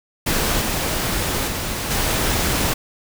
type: noise with level steps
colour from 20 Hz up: pink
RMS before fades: -20 / -22 / -25 / -20 dBFS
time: 0.26-2.74 s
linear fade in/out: 10 ms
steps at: 0.61 / 1.47 / 1.9 s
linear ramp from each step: 10 ms
effects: none